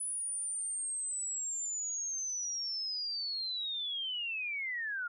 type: linear sweep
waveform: sine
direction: down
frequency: 9956 to 1386 Hz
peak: -34 dBFS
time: 0-5.08 s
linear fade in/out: 10 ms
effects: none